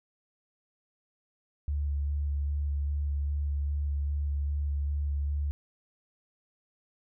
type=tone with vibrato; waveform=sine; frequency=72 Hz; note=D2; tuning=34 cents flat; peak=-27 dBFS; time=1.68-5.51 s; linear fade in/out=0 ms; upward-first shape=square; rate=2.5 Hz; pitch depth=13 cents each way; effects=none